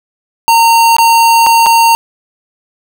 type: tone with dropouts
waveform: square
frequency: 919 Hz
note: A#5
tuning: 25 cents flat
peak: -5 dBFS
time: 0.48-1.95 s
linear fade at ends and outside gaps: 0 ms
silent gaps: 0.966-0.984 / 1.464-1.468 / 1.661-1.666 s
effects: none